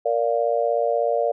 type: chord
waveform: sine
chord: Bb major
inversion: none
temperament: just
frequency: 466.2 / 582.7 / 699.2 Hz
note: Bb4 / D5 / F5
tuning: 0 / -14 / +2 cents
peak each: -23 / -22 / -24 dBFS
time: 0.05-1.32 s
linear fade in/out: 10 ms
effects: none